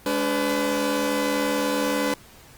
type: tone cluster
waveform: sawtooth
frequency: 208.3 / 287.6 / 503 Hz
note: G#3 / D4 / B4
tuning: +5 / -36 / +32 cents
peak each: -27 / -21 / -21 dBFS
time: 0.06-2.14 s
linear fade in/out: 2 ms
effects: pink hiss -49 dBFS RMS until 2.57 s + Opus 24 kbps